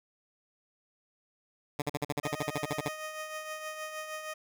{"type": "tone bursts", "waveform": "10% pulse", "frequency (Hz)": 146.1, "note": "D3", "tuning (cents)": -9, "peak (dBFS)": -21, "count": 15, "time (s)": [1.79, 2.884], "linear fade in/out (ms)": 5, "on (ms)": 30, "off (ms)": 46}
{"type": "tone with tremolo", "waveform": "15% pulse", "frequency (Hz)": 621, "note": "D#5", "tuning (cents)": -3, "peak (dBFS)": -29, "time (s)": [2.23, 4.34], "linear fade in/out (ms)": 10, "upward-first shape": "triangle", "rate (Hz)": 6.4, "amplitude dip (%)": 55}
{"effects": []}